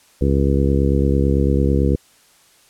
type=harmonic tone; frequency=69 Hz; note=C#2; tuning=7 cents flat; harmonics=1 / 2 / 3 / 4 / 5 / 6 / 7; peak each=-17 / -20 / -22 / -23 / -24 / -25 / -25 dBFS; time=0.21-1.96 s; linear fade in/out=5 ms; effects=white hiss -53 dBFS RMS until 2.69 s + low-pass 11000 Hz 12 dB/octave